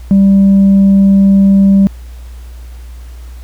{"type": "tone with tanh clipping", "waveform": "sine", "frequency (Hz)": 196, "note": "G3", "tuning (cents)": 0, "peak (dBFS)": -4, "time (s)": [0.11, 1.87], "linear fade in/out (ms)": 0, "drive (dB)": 1, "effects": ["added 60 Hz sine -26 dBFS peak until 3.43 s", "pink hiss -44 dBFS RMS until 3.43 s"]}